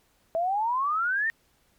sine exponential sweep, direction up, 646 to 1864.7 Hz, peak -23 dBFS, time 0.35-1.3 s, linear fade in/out 0 ms, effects pink hiss -66 dBFS RMS until 1.78 s + MP3 96 kbps

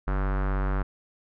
square tone with low-pass filter, 48.19 Hz, G1, 29 cents flat, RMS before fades -26 dBFS, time 0.07-0.83 s, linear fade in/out 10 ms, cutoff 1400 Hz, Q 2.7, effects none

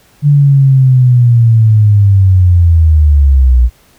sine linear sweep, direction down, 146.83 to 58.5 Hz, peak -3 dBFS, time 0.22-3.7 s, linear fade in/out 50 ms, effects pink hiss -47 dBFS RMS until 3.98 s

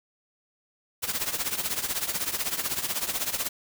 white noise with tremolo, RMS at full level -26 dBFS, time 1.02-3.49 s, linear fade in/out 20 ms, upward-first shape triangle, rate 16 Hz, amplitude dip 85%, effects none

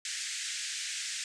white band-pass noise, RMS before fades -37 dBFS, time 0.05-1.24 s, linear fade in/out 2 ms, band 1600 to 8400 Hz, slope 48 dB/octave, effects none

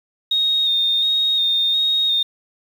sine tone with vibrato, 3700 Hz, A#7, 14 cents flat, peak -15 dBFS, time 0.31-2.23 s, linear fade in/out 5 ms, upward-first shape square, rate 1.4 Hz, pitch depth 19 cents each way, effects 7-bit

